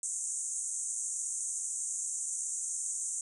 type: band-pass noise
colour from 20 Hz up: white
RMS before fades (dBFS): -36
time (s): 0.03-3.21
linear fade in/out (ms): 2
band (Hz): 6300 to 9200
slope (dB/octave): 96
effects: none